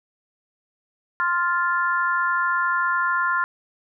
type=chord; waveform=sine; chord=F major; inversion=second; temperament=just; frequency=1047.7 / 1396.9 / 1746.1 Hz; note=C6 / F6 / A6; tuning=+2 / 0 / -14 cents; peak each=-23 / -22 / -27 dBFS; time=1.2-3.44 s; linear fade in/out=0 ms; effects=none